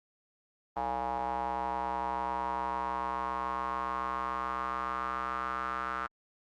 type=tone with band-pass filter sweep; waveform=square; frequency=63.5 Hz; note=B1; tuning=49 cents sharp; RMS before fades=-34 dBFS; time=0.76-6.07 s; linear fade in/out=10 ms; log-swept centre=830 to 1300 Hz; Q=5.9; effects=Opus 24 kbps